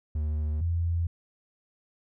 triangle / sine tone pair in turn, 76.1 / 84.83 Hz, D#2 / F2, -38 / -50 cents, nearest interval major second, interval 188 cents, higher second, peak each -24 dBFS, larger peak neither, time 0.15-0.61 / 0.61-1.07 s, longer neither, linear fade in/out 5 ms, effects none

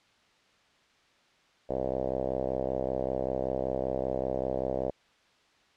5% pulse tone with low-pass filter, 65.2 Hz, C2, 5 cents flat, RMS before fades -31 dBFS, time 1.69-4.91 s, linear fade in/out 10 ms, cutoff 580 Hz, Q 3.8, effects white hiss -64 dBFS RMS until 5.76 s + low-pass 4000 Hz 12 dB/octave

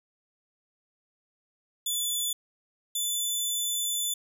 15% pulse tone pair in turn, 3473 / 3499 Hz, A7 / A7, -23 / -10 cents, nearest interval unison, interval 13 cents, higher second, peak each -20 dBFS, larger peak neither, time 1.86-2.33 / 2.95-4.14 s, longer second, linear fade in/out 5 ms, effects none

